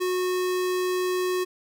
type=tone; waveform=square; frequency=365.4 Hz; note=F#4; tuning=22 cents flat; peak=-24 dBFS; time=0-1.45 s; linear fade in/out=20 ms; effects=none